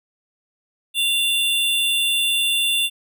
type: tone pair together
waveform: square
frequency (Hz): 2773 / 3509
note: F7 / A7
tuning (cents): -13 / -5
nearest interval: major third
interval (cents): 408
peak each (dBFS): -22 / -20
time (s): 0.94-2.9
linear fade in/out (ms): 50
effects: none